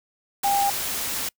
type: tone in noise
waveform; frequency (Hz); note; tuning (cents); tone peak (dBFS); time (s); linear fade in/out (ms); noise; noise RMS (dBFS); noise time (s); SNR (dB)
sine; 801; G5; +37; -19; 0.44-0.7; 5; white; -28; 0.43-1.29; +6
effects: noise-tail reverb RT60 0.1 s tail -26 dB re dry